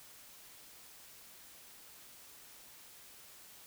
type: silence
effects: white hiss -56 dBFS RMS until 3.66 s